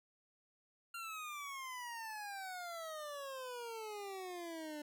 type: exponential sweep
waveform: 25% pulse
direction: down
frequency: 1392 to 293.7 Hz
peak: -40 dBFS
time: 0.94-4.82 s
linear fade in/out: 5 ms
effects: none